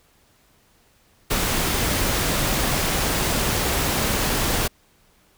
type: noise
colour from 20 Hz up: pink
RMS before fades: -22 dBFS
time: 1.3-4.68 s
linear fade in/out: 10 ms
effects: pink hiss -59 dBFS RMS until 5.37 s